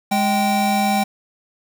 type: tone pair together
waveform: square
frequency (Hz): 207.3 / 779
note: G#3 / G5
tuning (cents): -3 / -11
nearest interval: octave + major seventh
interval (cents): 2292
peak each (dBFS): -20 / -19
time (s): 0.11-1.04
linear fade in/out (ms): 10
effects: 7-bit